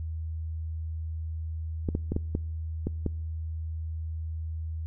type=clicks; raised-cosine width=3 ms; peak=-15 dBFS; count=7; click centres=1.888 / 1.951 / 2.12 / 2.164 / 2.351 / 2.87 / 3.063 s; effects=noise-tail reverb RT60 0.8 s tail -25 dB re dry + added 80 Hz sine -31 dBFS peak until 4.86 s